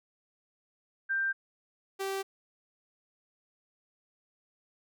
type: tone pair in turn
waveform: sine / sawtooth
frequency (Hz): 1575 / 388.8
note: G6 / G4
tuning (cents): +8 / -14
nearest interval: 2 octaves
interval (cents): 2422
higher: first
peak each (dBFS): -27 / -28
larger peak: first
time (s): 1.09-1.33 / 1.99-2.23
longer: neither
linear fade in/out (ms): 20
effects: none